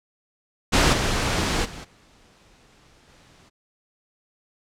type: noise with level steps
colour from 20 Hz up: pink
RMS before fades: -17 / -23 / -38 / -55 / -53 dBFS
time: 0.72-3.5 s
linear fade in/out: 20 ms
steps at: 0.92 / 1.64 / 1.83 / 3.08 s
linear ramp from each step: 20 ms
effects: low-pass 7000 Hz 12 dB/octave